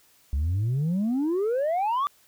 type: exponential sweep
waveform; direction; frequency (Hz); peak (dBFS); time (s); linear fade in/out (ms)
sine; up; 65.9 to 1193; -20; 0.33-2.07; 0
effects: tanh soft clip ceiling -21 dBFS + white hiss -60 dBFS RMS until 2.27 s